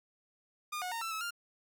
sawtooth tone with pitch steps, 1214 / 728 / 920 / 1334 / 1297 / 1399 Hz, D#6 / F#5 / A#5 / E6 / E6 / F6, -43 / -28 / -23 / +20 / -28 / +3 cents, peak -32 dBFS, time 0.72-1.308 s, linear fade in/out 10 ms, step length 98 ms, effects none

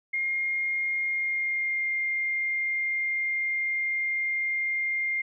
sine tone with pitch glide, 2130 to 2112 Hz, C7 to C7, +30 to +16 cents, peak -25 dBFS, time 0.13-5.22 s, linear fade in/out 10 ms, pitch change -14 cents, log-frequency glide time 1.06-1.91 s, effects none

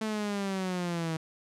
sawtooth linear sweep, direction down, 220 to 158.8 Hz, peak -26 dBFS, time 0.01-1.17 s, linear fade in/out 5 ms, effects low-pass 9000 Hz 12 dB/octave

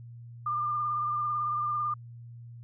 sine tone with vibrato, 1200 Hz, D6, 37 cents sharp, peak -27 dBFS, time 0.46-1.94 s, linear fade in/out 5 ms, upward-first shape triangle, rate 18 Hz, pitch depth 28 cents each way, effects added 118 Hz sine -43 dBFS peak until 2.63 s

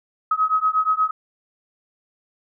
sine beating tone pair, 1268 / 1276.4 Hz, D#6 / D#6, +32 / +44 cents, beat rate 8.4 Hz, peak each -20 dBFS, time 0.31-1.11 s, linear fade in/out 5 ms, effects none

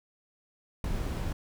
brown noise with ADSR envelope, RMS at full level -27 dBFS, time 0.84-1.33 s, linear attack 3 ms, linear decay 9 ms, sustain -5 dB, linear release 8 ms, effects none

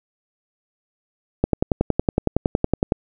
click train, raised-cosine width 2 ms, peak -3 dBFS, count 17, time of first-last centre 1.44-2.921 s, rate 10.8 Hz, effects none

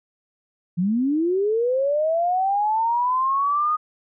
sine linear sweep, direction up, 166.1 to 1244.5 Hz, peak -18 dBFS, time 0.77-3.77 s, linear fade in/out 20 ms, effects none

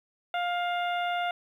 harmonic tone, 704 Hz, F5, 14 cents sharp, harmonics 1 / 2 / 3 / 4 / 5, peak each -28 / -34 / -38 / -40 / -42 dBFS, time 0.34-1.31 s, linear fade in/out 2 ms, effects 10-bit

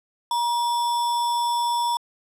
sine tone with sample-and-hold, 952 Hz, A#5, 36 cents sharp, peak -20 dBFS, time 0.31-1.97 s, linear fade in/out 2 ms, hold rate 4410 Hz, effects low-pass 10000 Hz 12 dB/octave

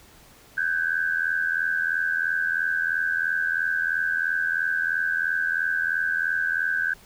sine tone cluster, 1519 / 1602 / 1682 Hz, F#6 / G6 / G#6, +45 / +37 / +22 cents, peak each -25 / -25 / -34 dBFS, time 0.57-6.94 s, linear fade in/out 10 ms, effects pink hiss -52 dBFS RMS until 7.05 s

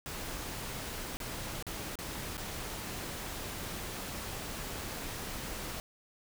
pink noise with dropouts, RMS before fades -40 dBFS, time 0.06-5.8 s, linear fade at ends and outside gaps 0 ms, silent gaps 1.17-1.202 / 1.625-1.667 / 1.955-1.988 / 2.37-2.378 s, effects none

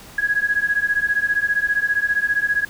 sine beating tone pair, 1656 / 1671 Hz, G#6 / G#6, -5 / +10 cents, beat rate 15 Hz, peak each -20 dBFS, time 0.18-2.65 s, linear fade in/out 5 ms, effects pink hiss -42 dBFS RMS until 2.69 s

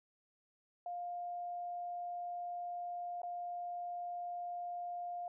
sine tone with dropouts, 704 Hz, F5, 14 cents sharp, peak -39 dBFS, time 0.86-5.28 s, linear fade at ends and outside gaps 2 ms, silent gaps 3.218-3.232 s, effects none

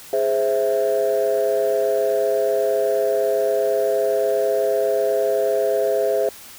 sine chord, Ab augmented, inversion none, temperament equal, 415.3 / 523.3 / 659.3 Hz, Ab4 / C5 / E5, 0 / 0 / 0 cents, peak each -20 dBFS, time 0.13-6.29 s, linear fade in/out 2 ms, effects tanh soft clip ceiling -11 dBFS + white hiss -41 dBFS RMS until 6.58 s

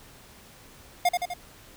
square tone with echo, 711 Hz, F5, 31 cents sharp, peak -19 dBFS, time 1.05-1.09 s, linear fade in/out 5 ms, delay 83 ms, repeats 3, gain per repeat -4 dB, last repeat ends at 1.339 s, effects pink hiss -51 dBFS RMS until 1.76 s

